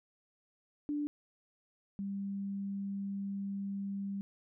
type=tone pair in turn; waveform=sine; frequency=293.7 / 198.01 Hz; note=D4 / G3; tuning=0 / +18 cents; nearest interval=perfect fifth; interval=682 cents; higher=first; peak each=-32 / -35 dBFS; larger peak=first; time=0.89-1.07 / 1.99-4.21 s; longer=second; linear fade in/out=0 ms; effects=none